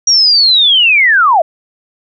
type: linear sweep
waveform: sine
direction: down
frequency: 5730 to 609 Hz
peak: -5 dBFS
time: 0.07-1.42 s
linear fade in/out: 5 ms
effects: none